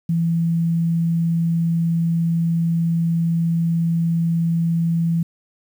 sine tone, 166.8 Hz, E3, 21 cents sharp, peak -16 dBFS, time 0.09-5.23 s, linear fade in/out 5 ms, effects 8-bit

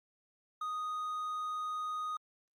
triangle tone, 1243 Hz, D#6, 2 cents flat, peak -33 dBFS, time 0.61-2.17 s, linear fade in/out 5 ms, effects Opus 48 kbps

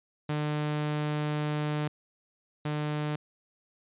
sawtooth tone pair in turn, 150 / 150 Hz, D3 / D3, +37 / +37 cents, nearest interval unison, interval 0 cents, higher neither, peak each -24 / -25 dBFS, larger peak first, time 0.29-1.88 / 2.65-3.16 s, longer first, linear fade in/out 5 ms, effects resampled to 8000 Hz

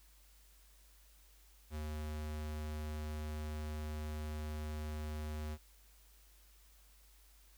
square tone, 76.3 Hz, D#2, 33 cents flat, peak -40 dBFS, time 1.7-5.58 s, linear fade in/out 50 ms, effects added 50 Hz sine -62 dBFS peak until 7.57 s + white hiss -67 dBFS RMS until 7.57 s

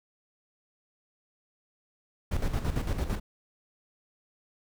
brown noise with tremolo, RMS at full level -27 dBFS, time 2.31-3.2 s, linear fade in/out 10 ms, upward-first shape square, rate 8.9 Hz, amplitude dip 60%, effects none

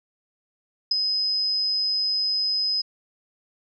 sine tone with ADSR envelope, 5050 Hz, D#8, 25 cents sharp, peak -15 dBFS, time 0.91-2.82 s, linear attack 6 ms, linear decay 12 ms, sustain -6 dB, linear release 13 ms, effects none

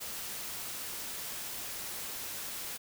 white noise, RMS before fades -40 dBFS, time 0-2.78 s, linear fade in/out 20 ms, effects none

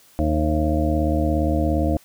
harmonic tone with a mistuned harmonic, 77.3 Hz, D#2, 11 cents flat, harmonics 1 / 2 / 3 / 4 / 6 / 7 / 8 / 9, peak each -21 / -29 / -27 / -23 / -36 / -27 / -38 / -27 dBFS, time 0.19-1.97 s, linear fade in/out 0 ms, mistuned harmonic 9, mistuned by -35 cents, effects white hiss -53 dBFS RMS until 2.04 s

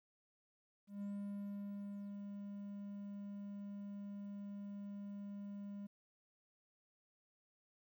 triangle tone with ADSR envelope, 201.8 Hz, G#3, 49 cents flat, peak -39 dBFS, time 0.87-5.87 s, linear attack 150 ms, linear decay 1100 ms, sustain -4 dB, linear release 9 ms, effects 13-bit

